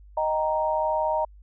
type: chord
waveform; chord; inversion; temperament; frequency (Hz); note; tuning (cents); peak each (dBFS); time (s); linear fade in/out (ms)
sine; Eb major; none; equal with one note detuned; 622.3 / 779 / 932.3; Eb5 / G5 / Bb5; 0 / -11 / 0; -25 / -31 / -25; 0.17-1.25; 5
effects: added 50 Hz sine -46 dBFS peak until 1.42 s